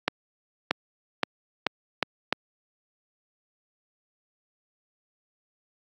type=accelerating click train; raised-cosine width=0.3 ms; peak=-5 dBFS; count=6; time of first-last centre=0.08-2.326 s; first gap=630 ms; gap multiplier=0.83; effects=high-pass 200 Hz 12 dB/octave + Opus 48 kbps